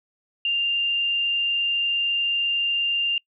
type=tone with frequency modulation; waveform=sine; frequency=2794 Hz; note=F7; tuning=in tune; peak=-20 dBFS; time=0.45-3.18 s; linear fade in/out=2 ms; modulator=28.3 Hz; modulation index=0.59; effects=noise-tail reverb RT60 0.1 s tail -26 dB re dry